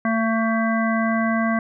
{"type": "harmonic tone with a mistuned harmonic", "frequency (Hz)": 224.9, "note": "A3", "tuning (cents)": 38, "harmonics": [1, 3, 5, 7, 9], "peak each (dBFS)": [-20, -25, -27, -28, -30], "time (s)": [0.05, 1.59], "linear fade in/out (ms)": 2, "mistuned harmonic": 9, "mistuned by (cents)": -27, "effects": []}